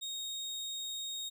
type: tone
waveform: 30% pulse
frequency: 3729 Hz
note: A#7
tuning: in tune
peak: -35 dBFS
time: 0.01-1.3 s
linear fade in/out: 20 ms
effects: none